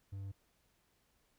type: tone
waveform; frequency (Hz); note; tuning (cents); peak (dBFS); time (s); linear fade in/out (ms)
triangle; 98; G2; 0; -39; 0.12-0.32; 10
effects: pink hiss -75 dBFS RMS until 1.38 s